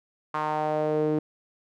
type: tone with band-pass filter sweep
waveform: sawtooth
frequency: 153.3 Hz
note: D#3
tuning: 25 cents flat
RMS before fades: -26 dBFS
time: 0.34-1.19 s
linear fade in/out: 5 ms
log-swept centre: 1100 to 360 Hz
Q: 3.4
effects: none